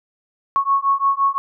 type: beating tone pair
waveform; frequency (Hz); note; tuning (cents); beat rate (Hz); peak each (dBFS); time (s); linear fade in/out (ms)
sine; 1100 / 1105.8; C#6 / C#6; -14 / -5; 5.8; -18; 0.56-1.38; 0
effects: none